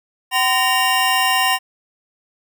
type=tone cluster; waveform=square; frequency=761 / 1021 / 1845 / 2802 Hz; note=F#5 / C6 / A#6 / F7; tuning=+48 / -43 / -18 / +5 cents; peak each=-21 dBFS; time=0.31-1.59 s; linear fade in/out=50 ms; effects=none